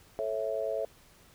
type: chord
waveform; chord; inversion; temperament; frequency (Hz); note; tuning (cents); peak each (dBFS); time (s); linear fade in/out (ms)
sine; A major; none; just; 440 / 550 / 660; A4 / C#5 / E5; 0 / -14 / +2; -35 / -34 / -33; 0.19-0.85; 0
effects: pink hiss -59 dBFS RMS until 1.34 s